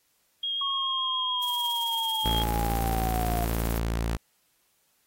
sine tone with vibrato, 3253 Hz, G#7, 37 cents flat, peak -27 dBFS, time 0.43-2.43 s, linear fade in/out 5 ms, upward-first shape triangle, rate 7.1 Hz, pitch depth 13 cents each way
sine linear sweep, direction down, 1108.7 to 698.5 Hz, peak -30 dBFS, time 0.61-3.45 s, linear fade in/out 5 ms
violet noise with tremolo, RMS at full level -35 dBFS, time 1.42-3.78 s, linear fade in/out 2 ms, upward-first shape sine, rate 18 Hz, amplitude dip 65%
sawtooth tone, 56.6 Hz, A1, 50 cents sharp, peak -22 dBFS, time 2.25-4.17 s, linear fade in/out 10 ms
effects white hiss -69 dBFS RMS until 5.06 s + AAC 48 kbps

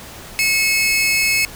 sawtooth tone pair together, 2185 / 2580 Hz, C#7 / E7, -26 / -38 cents, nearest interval minor third, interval 288 cents, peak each -14 dBFS, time 0.39-1.45 s, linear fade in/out 0 ms, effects pink hiss -36 dBFS RMS until 1.55 s

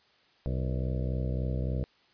harmonic tone with a mistuned harmonic, 63.6 Hz, C2, 48 cents flat, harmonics 1 / 2 / 3 / 4 / 5 / 6 / 7 / 8 / 9 / 10, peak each -31 / -32 / -38 / -44 / -44 / -48 / -44 / -45 / -45 / -49 dBFS, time 0.46-1.84 s, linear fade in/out 0 ms, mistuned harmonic 7, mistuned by +79 cents, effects white hiss -64 dBFS RMS until 2.13 s + resampled to 11025 Hz

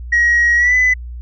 sine tone with pitch glide, 1897 to 2004 Hz, A#6 to B6, +30 to +25 cents, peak -8 dBFS, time 0.12-0.94 s, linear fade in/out 10 ms, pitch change +95 cents, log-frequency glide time 0.56-0.75 s, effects tanh soft clip ceiling -7 dBFS + added 60 Hz sine -26 dBFS peak until 1.21 s

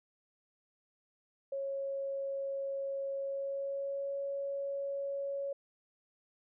sine tone with pitch glide, 549 to 556.7 Hz, C#5 to C#5, -17 to +7 cents, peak -34 dBFS, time 1.52-5.53 s, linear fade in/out 5 ms, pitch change +24 cents, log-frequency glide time 3.15-4.16 s, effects none

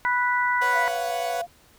harmonic tone, 492.6 Hz, B4, 5 cents flat, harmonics 2 / 3 / 4, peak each -23 / -25 / -26 dBFS, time 0.05-0.88 s, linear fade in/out 0 ms
sawtooth chord, B suspended second, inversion none, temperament equal, 493.9 / 554.4 / 740 Hz, B4 / C#5 / F#5, 0 / 0 / 0 cents, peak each -29 / -31 / -29 dBFS, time 0.61-1.42 s, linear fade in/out 10 ms
sine tone with vibrato, 691 Hz, F5, 19 cents flat, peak -26 dBFS, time 0.72-1.47 s, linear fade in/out 50 ms, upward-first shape sine, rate 14 Hz, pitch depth 33 cents each way
effects pink hiss -56 dBFS RMS until 1.78 s

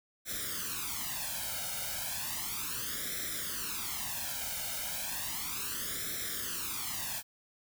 white noise with flanger, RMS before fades -37 dBFS, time 0.25-7.23 s, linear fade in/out 50 ms, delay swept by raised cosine 0.53 to 1.36 ms, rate 0.34 Hz, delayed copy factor +0.85, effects none

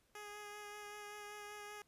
10% pulse tone with vibrato, 415.3 Hz, G#4, in tune, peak -40 dBFS, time 0.15-1.82 s, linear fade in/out 2 ms, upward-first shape sine, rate 5.2 Hz, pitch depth 14 cents each way, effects pink hiss -75 dBFS RMS until 1.87 s + resampled to 32000 Hz

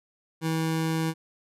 25% pulse tone, 161.3 Hz, E3, 37 cents flat, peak -21 dBFS, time 0.41-1.14 s, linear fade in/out 50 ms, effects resampled to 32000 Hz

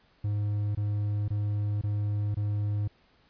triangle tone bursts, 103.6 Hz, G#2, 4 cents flat, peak -24 dBFS, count 5, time 0.24-2.878 s, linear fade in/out 5 ms, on 510 ms, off 22 ms, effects pink hiss -64 dBFS RMS until 3.29 s + resampled to 11025 Hz

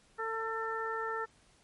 harmonic tone, 447.8 Hz, A4, 30 cents sharp, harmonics 1 / 2 / 3 / 4, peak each -38 / -40 / -37 / -40 dBFS, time 0.18-1.26 s, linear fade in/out 20 ms, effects pink hiss -65 dBFS RMS until 1.63 s + MP3 48 kbps

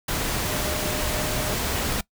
sine tone in noise, 609 Hz, D#5, 37 cents flat, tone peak -33 dBFS, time 0.46-1.55 s, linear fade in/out 5 ms, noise pink, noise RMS -26 dBFS, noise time 0.08-2.01 s, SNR -10 dB, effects noise-tail reverb RT60 0.1 s tail -21 dB re dry

